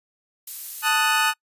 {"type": "noise", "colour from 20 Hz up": "violet", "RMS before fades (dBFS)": -31, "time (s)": [0.47, 0.89], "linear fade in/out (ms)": 5}
{"type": "chord", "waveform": "25% pulse", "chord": "D# diminished", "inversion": "second", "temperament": "equal", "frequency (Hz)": [880, 1244.5, 1480], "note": ["A5", "D#6", "F#6"], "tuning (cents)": [0, 0, 0], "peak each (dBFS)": -19, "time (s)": [0.82, 1.34], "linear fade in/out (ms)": 50}
{"effects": ["noise-tail reverb RT60 0.1 s tail -26 dB re dry", "resampled to 32000 Hz"]}